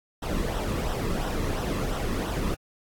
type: noise with flanger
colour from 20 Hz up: brown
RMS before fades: -28 dBFS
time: 0.22-2.55 s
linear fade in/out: 10 ms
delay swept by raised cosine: 0.43 to 1.37 ms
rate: 2.9 Hz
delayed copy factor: -0.6
effects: AAC 64 kbps